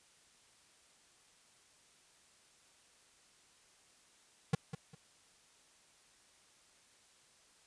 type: tone with echo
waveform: square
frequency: 155.56 Hz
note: D#3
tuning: in tune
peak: -27 dBFS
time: 4.53-4.55 s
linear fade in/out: 5 ms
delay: 200 ms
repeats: 2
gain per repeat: -12 dB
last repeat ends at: 4.95 s
effects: white hiss -66 dBFS RMS until 7.66 s + resampled to 22050 Hz